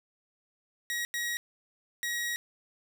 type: tone bursts at uneven times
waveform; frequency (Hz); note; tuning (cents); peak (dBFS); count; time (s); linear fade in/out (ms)
sawtooth; 1901; A#6; +33; -27; 3; 0.9-1.05 / 1.14-1.37 / 2.03-2.36; 0
effects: none